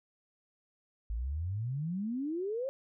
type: exponential sweep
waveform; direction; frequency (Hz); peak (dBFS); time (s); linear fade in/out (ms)
sine; up; 51.91 to 554.4; -32; 1.1-2.69; 0
effects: none